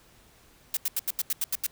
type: noise bursts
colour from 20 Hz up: blue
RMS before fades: -27 dBFS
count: 9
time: 0.74-1.665 s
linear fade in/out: 2 ms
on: 29 ms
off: 83 ms
effects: pink hiss -58 dBFS RMS until 1.71 s